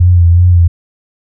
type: tone with vibrato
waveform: sine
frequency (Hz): 87.31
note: F2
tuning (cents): 0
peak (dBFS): -3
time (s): 0-0.68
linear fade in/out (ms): 10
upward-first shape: sine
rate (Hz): 2.7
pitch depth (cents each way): 46
effects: none